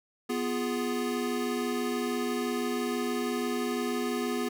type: chord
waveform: square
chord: F diminished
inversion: second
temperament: equal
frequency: 246.9 / 349.2 / 415.3 Hz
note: Cb4 / F4 / Ab4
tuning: 0 / 0 / 0 cents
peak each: -32 / -36 / -34 dBFS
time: 0.29-4.49 s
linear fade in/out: 10 ms
effects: none